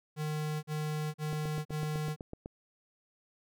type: tone bursts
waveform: square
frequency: 152.8 Hz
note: D#3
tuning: 31 cents flat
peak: -33 dBFS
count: 4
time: 0.16-2.163 s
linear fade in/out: 50 ms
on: 470 ms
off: 41 ms
type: click train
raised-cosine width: 2 ms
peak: -27 dBFS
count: 10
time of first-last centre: 1.33-2.459 s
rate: 7.97 Hz
effects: none

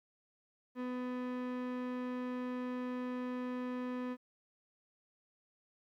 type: tone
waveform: 35% pulse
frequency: 250.2 Hz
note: B3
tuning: 23 cents sharp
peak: -35 dBFS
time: 0.75-4.17 s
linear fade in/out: 50 ms
effects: low-pass 2000 Hz 12 dB/octave + 12-bit

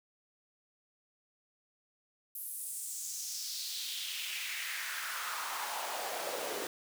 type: noise with high-pass filter sweep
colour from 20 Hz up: pink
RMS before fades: -39 dBFS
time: 2.35-6.67 s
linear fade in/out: 2 ms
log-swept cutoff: 12000 to 410 Hz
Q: 2.8
effects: none

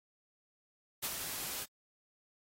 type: noise with ADSR envelope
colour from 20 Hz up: white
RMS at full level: -35 dBFS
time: 1.02-1.66 s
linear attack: 22 ms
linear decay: 48 ms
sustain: -5 dB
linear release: 34 ms
effects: AAC 48 kbps

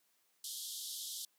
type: band-pass noise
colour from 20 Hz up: pink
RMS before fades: -44 dBFS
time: 0.44-1.25 s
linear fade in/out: 2 ms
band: 3200 to 14000 Hz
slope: 96 dB/octave
effects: white hiss -75 dBFS RMS until 1.38 s + high-pass 200 Hz 12 dB/octave

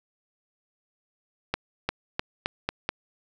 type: accelerating click train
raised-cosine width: 0.3 ms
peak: -9 dBFS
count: 6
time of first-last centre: 1.54-2.89 s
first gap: 350 ms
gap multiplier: 0.87
effects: none

